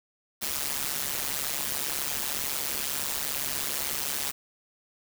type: noise with amplitude modulation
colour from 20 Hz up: white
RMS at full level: -27 dBFS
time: 0.41-4.32 s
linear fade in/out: 20 ms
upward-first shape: sine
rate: 142 Hz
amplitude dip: 90%
effects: none